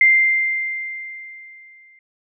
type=tone with exponential decay; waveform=sine; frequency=2093 Hz; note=C7; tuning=in tune; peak=-8 dBFS; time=0.01-1.99 s; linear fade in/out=2 ms; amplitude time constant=430 ms; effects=none